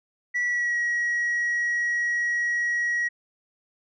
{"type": "tone with pitch glide", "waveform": "sine", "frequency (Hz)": [1951, 1907.5], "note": ["B6", "A#6"], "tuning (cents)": [-22, 39], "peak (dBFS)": -20, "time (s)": [0.34, 3.09], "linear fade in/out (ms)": 20, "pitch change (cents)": -39, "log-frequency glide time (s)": [0.45, 0.77], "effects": ["tanh soft clip ceiling -21 dBFS"]}